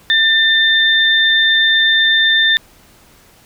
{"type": "tone pair together", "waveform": "sine", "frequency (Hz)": [1792, 3584], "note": ["A6", "A7"], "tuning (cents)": [31, 31], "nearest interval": "octave", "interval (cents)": 1200, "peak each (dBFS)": -12, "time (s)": [0.1, 2.57], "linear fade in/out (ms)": 0, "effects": ["pink hiss -47 dBFS RMS until 3.45 s"]}